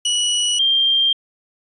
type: tone pair in turn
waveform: sawtooth / sine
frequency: 2934 / 3183 Hz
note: F#7 / G7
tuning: -15 / +26 cents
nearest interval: minor second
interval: 141 cents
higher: second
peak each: -13 dBFS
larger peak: neither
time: 0.05-0.59 / 0.59-1.13 s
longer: neither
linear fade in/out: 5 ms
effects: resampled to 24000 Hz